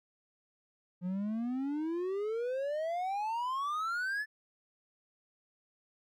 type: exponential sweep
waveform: triangle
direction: up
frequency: 175 to 1760 Hz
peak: -30 dBFS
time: 1.01-4.26 s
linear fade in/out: 50 ms
effects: none